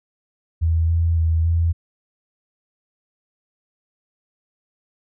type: tone with pitch steps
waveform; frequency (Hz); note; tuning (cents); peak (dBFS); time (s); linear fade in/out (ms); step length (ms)
sine; 81.8 / 83.4 / 81.4 / 83.6; E2 / E2 / E2 / E2; -13 / +21 / -21 / +25; -15; 0.61-1.73; 20; 280
effects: none